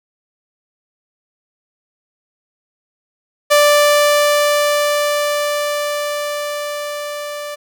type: tone with level ramp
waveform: sawtooth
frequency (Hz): 587.3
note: D5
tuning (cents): 0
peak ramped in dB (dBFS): -4 to -21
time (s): 3.5-7.56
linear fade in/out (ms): 20
effects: none